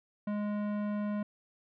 sine tone with tanh clipping, 207.7 Hz, G#3, in tune, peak -33 dBFS, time 0.27-1.23 s, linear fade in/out 5 ms, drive 16 dB, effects none

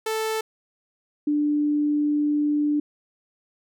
sawtooth / sine tone pair in turn, 440 / 295.5 Hz, A4 / D4, 0 / +11 cents, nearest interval perfect fifth, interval 689 cents, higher first, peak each -20 / -19 dBFS, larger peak second, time 0.06-0.41 / 1.27-2.8 s, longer second, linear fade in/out 5 ms, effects none

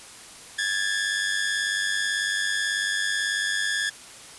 sawtooth tone pair together, 1650.8 / 1749 Hz, G#6 / A6, -11 / -11 cents, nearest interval minor second, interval 100 cents, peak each -23 dBFS, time 0.58-3.9 s, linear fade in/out 10 ms, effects white hiss -44 dBFS RMS until 4.38 s + resampled to 24000 Hz

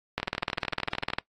two click trains, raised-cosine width 0.3 ms, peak -17 / -11 dBFS, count 13 / 21, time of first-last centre 0.2-1.102 / 0.18-1.185 s, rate 13.3 / 19.9 Hz, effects noise-tail reverb RT60 0.1 s tail -23 dB re dry + AAC 32 kbps

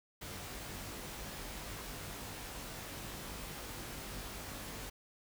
pink noise with comb filter, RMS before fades -45 dBFS, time 0.21-4.9 s, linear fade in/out 10 ms, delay 20 ms, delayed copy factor +0.6, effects none

